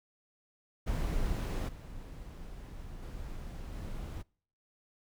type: noise with level steps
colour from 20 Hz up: brown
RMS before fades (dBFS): -32 / -45 / -42 / -40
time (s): 0.86-4.23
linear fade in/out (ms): 20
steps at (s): 1.68 / 3.02 / 3.72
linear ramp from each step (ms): 10
effects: noise-tail reverb RT60 0.5 s tail -26 dB re dry